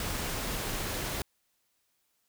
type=noise; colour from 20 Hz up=pink; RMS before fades=-34 dBFS; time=0-1.22 s; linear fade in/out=2 ms; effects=white hiss -75 dBFS RMS until 2.28 s